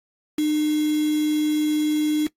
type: tone with quantisation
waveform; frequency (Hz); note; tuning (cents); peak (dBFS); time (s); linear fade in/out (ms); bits
sine; 303.4; D#4; -44; -18; 0.38-2.27; 5; 5
effects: noise-tail reverb RT60 0.1 s tail -19 dB re dry + AAC 48 kbps